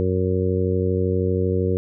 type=harmonic tone; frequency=92.7 Hz; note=F#2; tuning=4 cents sharp; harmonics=1 / 2 / 3 / 4 / 5 / 6; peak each=-22 / -26 / -29 / -25 / -24 / -35 dBFS; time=0-1.77 s; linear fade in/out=0 ms; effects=none